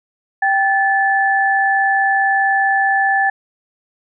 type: tone pair together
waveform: sine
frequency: 784 / 1739.3 Hz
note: G5 / A6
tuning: 0 / -20 cents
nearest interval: octave + major second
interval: 1380 cents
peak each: -15 / -15 dBFS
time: 0.42-3.3 s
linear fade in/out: 5 ms
effects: none